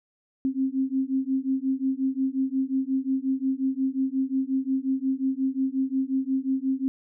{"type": "beating tone pair", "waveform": "sine", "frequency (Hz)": [262.9, 268.5], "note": ["C4", "C4"], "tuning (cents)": [8, 45], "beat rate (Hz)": 5.6, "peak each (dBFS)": -26, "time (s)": [0.45, 6.88], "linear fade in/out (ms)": 0, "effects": []}